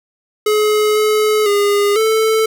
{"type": "tone with pitch steps", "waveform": "square", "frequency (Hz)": [424.7, 427.6, 407.7, 440.7], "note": ["G#4", "A4", "G#4", "A4"], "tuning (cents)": [39, -49, -32, 3], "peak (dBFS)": -12, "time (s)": [0.46, 2.46], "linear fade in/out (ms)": 5, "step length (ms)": 500, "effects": []}